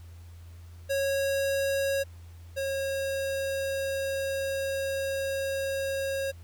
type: tone pair in turn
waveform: square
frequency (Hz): 549 / 543.6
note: C#5 / C#5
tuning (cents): -17 / -34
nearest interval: unison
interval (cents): 17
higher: first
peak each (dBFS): -26 / -29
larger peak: first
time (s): 0.89-2.04 / 2.56-6.32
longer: second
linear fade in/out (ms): 20
effects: added 85 Hz sine -44 dBFS peak until 6.43 s + pink hiss -60 dBFS RMS until 6.43 s